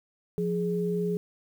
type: tone pair together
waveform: sine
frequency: 175.6 / 417.9 Hz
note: F3 / G#4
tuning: +10 / +11 cents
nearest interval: octave + minor third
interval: 1501 cents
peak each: -28 dBFS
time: 0.38-1.17 s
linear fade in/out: 0 ms
effects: 9-bit